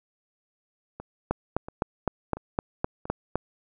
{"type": "two click trains", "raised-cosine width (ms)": 1, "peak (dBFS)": [-23, -10], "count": [4, 9], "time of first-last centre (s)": [[1, 3.055], [1.31, 3.356]], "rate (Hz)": [1.46, 3.91], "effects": []}